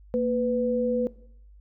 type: tone pair together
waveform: sine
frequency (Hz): 231.4 / 497.5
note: A#3 / B4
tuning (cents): -13 / +13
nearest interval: octave + minor second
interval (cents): 1326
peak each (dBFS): -26 / -23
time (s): 0.14-1.07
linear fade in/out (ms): 0
effects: noise-tail reverb RT60 0.7 s tail -20 dB re dry + added 50 Hz sine -48 dBFS peak until 1.6 s